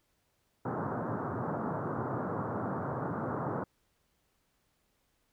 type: band-pass noise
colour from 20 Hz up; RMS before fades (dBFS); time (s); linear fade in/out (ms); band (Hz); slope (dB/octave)
pink; -35; 0.65-3.64; 5; 100 to 1400; 48
effects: pink hiss -75 dBFS RMS until 5.32 s